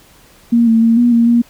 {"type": "tone with pitch steps", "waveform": "sine", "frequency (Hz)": [234.5, 226, 228.9, 240.7, 232.9, 236.5], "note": ["A#3", "A3", "A#3", "B3", "A#3", "A#3"], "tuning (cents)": [11, 47, -31, -44, -1, 25], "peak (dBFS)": -7, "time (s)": [0.52, 1.42], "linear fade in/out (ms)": 10, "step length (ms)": 150, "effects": ["pink hiss -46 dBFS RMS until 1.49 s"]}